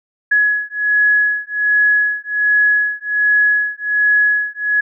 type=beating tone pair; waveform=sine; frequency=1684 / 1685.3 Hz; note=G#6 / G#6; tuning=+24 / +25 cents; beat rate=1.3 Hz; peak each=-15 dBFS; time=0.31-4.81 s; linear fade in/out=10 ms; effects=none